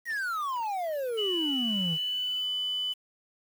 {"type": "exponential sweep", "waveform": "triangle", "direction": "down", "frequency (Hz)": [1942, 152], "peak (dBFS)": -27, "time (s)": [0.05, 1.98], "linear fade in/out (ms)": 50}
{"type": "tone with pitch glide", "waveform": "sine", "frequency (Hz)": [2960, 3000], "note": ["F#7", "F#7"], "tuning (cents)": [0, 23], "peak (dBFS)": -28, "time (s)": [1.17, 2.94], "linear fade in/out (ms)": 20, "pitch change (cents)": 23, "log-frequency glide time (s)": [1.57, 2.47]}
{"effects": ["8-bit"]}